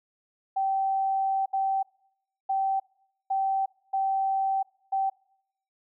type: tone bursts at uneven times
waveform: sine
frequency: 775 Hz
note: G5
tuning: 20 cents flat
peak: -23 dBFS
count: 6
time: 0.56-1.46 / 1.53-1.83 / 2.49-2.8 / 3.3-3.66 / 3.93-4.63 / 4.92-5.1 s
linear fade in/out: 10 ms
effects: noise-tail reverb RT60 0.8 s tail -25 dB re dry